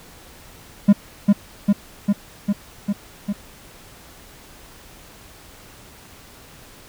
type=tone with echo; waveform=triangle; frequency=203 Hz; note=G#3; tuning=39 cents flat; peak=-5 dBFS; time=0.88-0.93 s; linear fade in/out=10 ms; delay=400 ms; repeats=6; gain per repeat=-2 dB; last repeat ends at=3.33 s; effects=pink hiss -45 dBFS RMS until 6.88 s